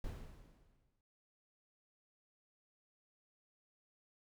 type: noise with exponential decay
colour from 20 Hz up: brown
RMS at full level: -43 dBFS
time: 0.04-1.01 s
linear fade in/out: 2 ms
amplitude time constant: 210 ms
effects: none